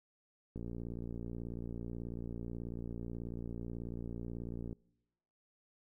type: click train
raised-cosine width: 3 ms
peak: -30 dBFS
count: 244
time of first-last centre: 0.56-4.728 s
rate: 58.3 Hz
effects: noise-tail reverb RT60 1.0 s tail -26 dB re dry

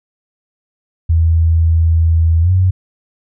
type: tone with pitch glide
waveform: sine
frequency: 82 to 92.58 Hz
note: E2 to F#2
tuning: -9 to +2 cents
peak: -8 dBFS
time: 1.09-2.71 s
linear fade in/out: 10 ms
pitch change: +211 cents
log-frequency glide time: 2.41-2.51 s
effects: none

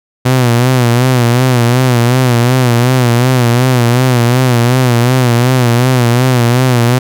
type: tone with vibrato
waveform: sawtooth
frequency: 123.6 Hz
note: B2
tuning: 2 cents sharp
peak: -3 dBFS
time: 0.25-6.99 s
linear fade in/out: 10 ms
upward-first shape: sine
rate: 2.7 Hz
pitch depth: 85 cents each way
effects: none

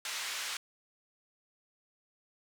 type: band-pass noise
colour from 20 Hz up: pink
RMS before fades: -38 dBFS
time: 0.05-0.57 s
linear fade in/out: 2 ms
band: 1600 to 7900 Hz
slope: 12 dB/octave
effects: none

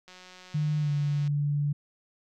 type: click train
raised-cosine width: 0.2 ms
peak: -32 dBFS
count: 220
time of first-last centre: 0.08-1.277 s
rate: 183 Hz
type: tone with pitch glide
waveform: sine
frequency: 151.2 to 145.38 Hz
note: D#3 to D3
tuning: -49 to -17 cents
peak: -24 dBFS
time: 0.54-1.73 s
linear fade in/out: 10 ms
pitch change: -68 cents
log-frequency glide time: 0.81-0.9 s
effects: none

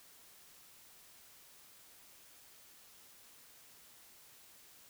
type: silence
effects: white hiss -60 dBFS RMS until 4.89 s

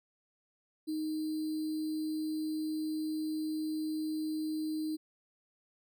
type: tone with sample-and-hold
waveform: sine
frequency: 311.1 Hz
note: D#4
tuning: in tune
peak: -32 dBFS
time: 0.87-4.97 s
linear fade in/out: 20 ms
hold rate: 4410 Hz
effects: none

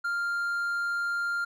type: tone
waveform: triangle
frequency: 1397 Hz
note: F6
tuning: in tune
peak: -25 dBFS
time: 0.04-1.45 s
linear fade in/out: 10 ms
effects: none

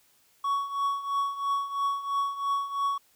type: tone with tremolo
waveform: triangle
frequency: 1118 Hz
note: C#6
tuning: 14 cents sharp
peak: -21 dBFS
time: 0.44-2.98 s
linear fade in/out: 5 ms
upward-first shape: triangle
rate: 3 Hz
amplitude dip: 80%
effects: white hiss -64 dBFS RMS until 3.15 s

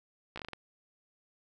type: slowing click train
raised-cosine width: 0.3 ms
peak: -24 dBFS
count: 7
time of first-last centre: 0.36-0.533 s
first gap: 15 ms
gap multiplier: 1.26
effects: none

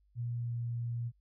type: tone with pitch glide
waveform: sine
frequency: 119.3 to 118.41 Hz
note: A#2 to A#2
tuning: +41 to +28 cents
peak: -33 dBFS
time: 0.15-1.12 s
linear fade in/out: 50 ms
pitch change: -13 cents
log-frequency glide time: 0.38-0.53 s
effects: added 50 Hz sine -66 dBFS peak until 1.2 s

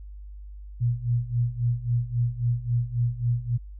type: tone with tremolo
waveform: sine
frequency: 120 Hz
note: B2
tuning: 49 cents flat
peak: -19 dBFS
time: 0.8-3.58 s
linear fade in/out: 20 ms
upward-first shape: sine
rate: 3.7 Hz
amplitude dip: 85%
effects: added 50 Hz sine -38 dBFS peak until 3.79 s

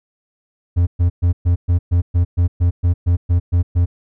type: tone bursts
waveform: triangle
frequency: 87.31 Hz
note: F2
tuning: in tune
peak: -9 dBFS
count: 14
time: 0.76-3.86 s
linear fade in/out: 20 ms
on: 110 ms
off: 120 ms
effects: none

